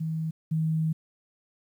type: tone pair in turn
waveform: sine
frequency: 160 / 159.08 Hz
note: D#3 / D#3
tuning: +49 / +39 cents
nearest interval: unison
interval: 10 cents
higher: first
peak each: -27 / -23 dBFS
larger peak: second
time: 0-0.31 / 0.51-0.93 s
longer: second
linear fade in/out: 10 ms
effects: 10-bit